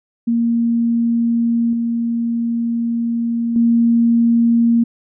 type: tone with level steps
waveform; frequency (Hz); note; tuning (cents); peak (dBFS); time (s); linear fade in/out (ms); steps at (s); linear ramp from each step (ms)
sine; 233.1; A#3; 0; -13 / -16 / -10; 0.27-4.84; 10; 1.73 / 3.56; 2
effects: none